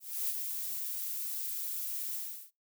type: noise with ADSR envelope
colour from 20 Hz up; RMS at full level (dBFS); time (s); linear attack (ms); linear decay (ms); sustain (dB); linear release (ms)
violet; -32; 0-2.51; 290; 26; -5; 360
effects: noise-tail reverb RT60 0.2 s tail -22 dB re dry